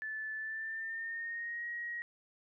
sine tone with pitch glide, 1746 to 1893.1 Hz, A6 to A#6, -14 to +26 cents, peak -37 dBFS, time 0.02-2.02 s, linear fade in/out 0 ms, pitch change +140 cents, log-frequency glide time 0.36-1.67 s, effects none

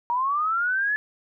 sine linear sweep, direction up, 937 to 1728 Hz, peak -21 dBFS, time 0.1-0.96 s, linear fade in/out 0 ms, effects none

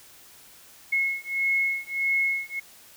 sine beating tone pair, 2174 / 2175.6 Hz, C#7 / C#7, -34 / -33 cents, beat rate 1.6 Hz, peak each -26 dBFS, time 0.92-2.6 s, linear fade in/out 10 ms, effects white hiss -51 dBFS RMS until 2.96 s

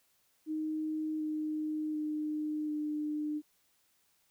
sine tone with pitch steps, 311.1 / 307.7 / 304.3 / 301 Hz, D#4 / D#4 / D#4 / D4, 0 / -19 / -38 / +43 cents, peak -32 dBFS, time 0.46-3.42 s, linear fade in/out 50 ms, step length 740 ms, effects white hiss -72 dBFS RMS until 4.3 s

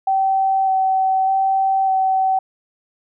sine tone with vibrato, 767 Hz, G5, 38 cents flat, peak -14 dBFS, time 0.07-2.39 s, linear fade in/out 5 ms, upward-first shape square, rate 0.83 Hz, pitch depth 10 cents each way, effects none

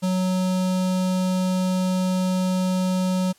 square tone with notch filter, 185 Hz, F#3, in tune, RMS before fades -22 dBFS, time 0.02-3.33 s, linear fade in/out 20 ms, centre 1900 Hz, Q 1.2, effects white hiss -57 dBFS RMS until 3.38 s + low-pass 11000 Hz 12 dB/octave

